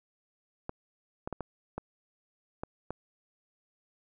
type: clicks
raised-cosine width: 1 ms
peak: -21 dBFS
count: 7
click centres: 0.694 / 1.275 / 1.327 / 1.407 / 1.78 / 2.635 / 2.906 s
effects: none